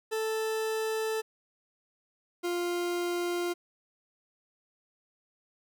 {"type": "tone pair in turn", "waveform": "40% pulse", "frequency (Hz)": [440, 350.1], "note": ["A4", "F4"], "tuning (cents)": [0, 4], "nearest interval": "major third", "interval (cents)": 396, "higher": "first", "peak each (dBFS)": -28, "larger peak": "neither", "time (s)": [[0.11, 1.22], [2.43, 3.54]], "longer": "neither", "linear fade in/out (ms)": 20, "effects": []}